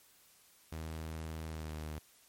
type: tone with pitch glide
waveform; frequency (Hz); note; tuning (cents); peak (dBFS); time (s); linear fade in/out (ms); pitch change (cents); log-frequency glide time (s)
sawtooth; 79.8 to 77.22; D#2 to D#2; +44 to -13; -36; 0.72-1.99; 5; -57; 1.49-1.72
effects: white hiss -64 dBFS RMS until 2.28 s + MP3 64 kbps